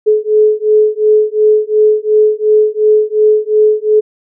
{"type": "beating tone pair", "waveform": "sine", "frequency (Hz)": [426.3, 429.1], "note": ["G#4", "A4"], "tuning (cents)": [45, -43], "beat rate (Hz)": 2.8, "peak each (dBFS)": -10, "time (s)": [0.06, 4.01], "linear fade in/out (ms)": 20, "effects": []}